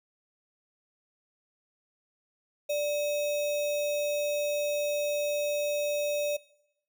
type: tone with sample-and-hold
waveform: sine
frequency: 587.3 Hz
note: D5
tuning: in tune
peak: -26 dBFS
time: 2.69-6.37 s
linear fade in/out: 10 ms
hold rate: 3150 Hz
effects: noise-tail reverb RT60 0.8 s tail -21 dB re dry